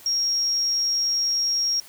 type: tone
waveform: sine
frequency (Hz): 5590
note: F8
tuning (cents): +1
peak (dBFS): -20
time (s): 0.06-1.8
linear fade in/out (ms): 2
effects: white hiss -47 dBFS RMS until 1.88 s